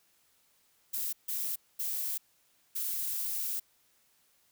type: noise bursts at uneven times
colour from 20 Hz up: violet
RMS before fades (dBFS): -34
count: 4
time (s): 0.93-1.13 / 1.28-1.56 / 1.79-2.18 / 2.75-3.6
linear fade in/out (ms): 10
effects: white hiss -69 dBFS RMS until 4.51 s